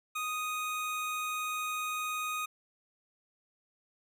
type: tone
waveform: 25% pulse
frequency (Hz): 1244.5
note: D#6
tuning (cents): 0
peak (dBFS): -29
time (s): 0.15-2.46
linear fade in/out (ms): 10
effects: none